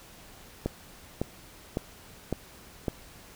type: click train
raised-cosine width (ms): 2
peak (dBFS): -14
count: 5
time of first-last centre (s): 0.66-2.882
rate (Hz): 1.8
effects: pink hiss -51 dBFS RMS until 3.35 s